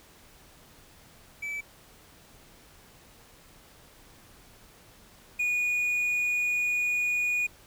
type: tone pair in turn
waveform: triangle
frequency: 2307 / 2455 Hz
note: D7 / D#7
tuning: -31 / -24 cents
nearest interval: minor second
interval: 107 cents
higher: second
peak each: -30 / -23 dBFS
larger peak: second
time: 1.42-1.61 / 5.39-7.47 s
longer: second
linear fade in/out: 10 ms
effects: pink hiss -55 dBFS RMS until 7.66 s